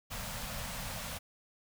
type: band-stop noise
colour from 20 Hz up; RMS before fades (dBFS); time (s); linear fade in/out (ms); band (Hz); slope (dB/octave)
pink; -40; 0.1-1.19; 20; 240 to 510; 48
effects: none